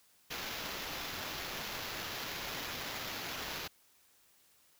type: noise with sample-and-hold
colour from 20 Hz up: white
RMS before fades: -41 dBFS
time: 0.3-3.68 s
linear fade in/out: 10 ms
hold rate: 8820 Hz
effects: white hiss -67 dBFS RMS until 4.79 s